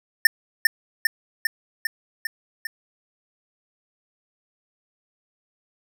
square tone with echo, 1797 Hz, A6, 36 cents sharp, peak -9 dBFS, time 0.25-0.27 s, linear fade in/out 2 ms, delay 400 ms, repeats 6, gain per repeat -3 dB, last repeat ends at 2.67 s, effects none

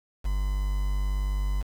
triangle tone with quantisation, 49.28 Hz, G1, 10 cents sharp, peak -22 dBFS, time 0.24-1.63 s, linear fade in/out 20 ms, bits 7, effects none

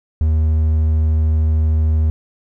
triangle tone, 78.3 Hz, D#2, 11 cents sharp, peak -10 dBFS, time 0.21-2.1 s, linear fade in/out 0 ms, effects none

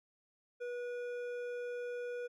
sine tone with hard clipping, 486.4 Hz, B4, 26 cents flat, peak -40 dBFS, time 0.6-2.28 s, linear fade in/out 20 ms, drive 9 dB, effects none

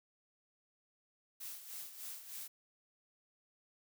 blue noise with tremolo, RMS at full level -45 dBFS, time 1.4-2.48 s, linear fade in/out 10 ms, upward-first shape sine, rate 3.3 Hz, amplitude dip 65%, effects none

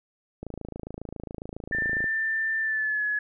click train, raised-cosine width 2 ms, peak -22 dBFS, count 45, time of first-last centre 0.43-2.042 s, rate 27.3 Hz
sine tone with pitch glide, 1782 to 1695.6 Hz, A6 to G#6, +22 to +35 cents, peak -24 dBFS, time 1.72-3.19 s, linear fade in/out 5 ms, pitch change -87 cents, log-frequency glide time 2.6-3.04 s
effects none

